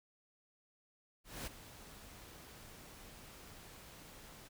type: noise with ADSR envelope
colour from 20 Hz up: pink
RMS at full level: -42 dBFS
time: 1.24-4.49 s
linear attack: 230 ms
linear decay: 10 ms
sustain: -13 dB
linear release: 25 ms
effects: none